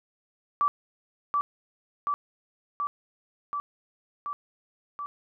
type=tone with echo; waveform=sine; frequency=1158 Hz; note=D6; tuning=25 cents flat; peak=-20 dBFS; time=0.61-0.68 s; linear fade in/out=0 ms; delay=730 ms; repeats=6; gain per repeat=-2 dB; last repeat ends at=5.06 s; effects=none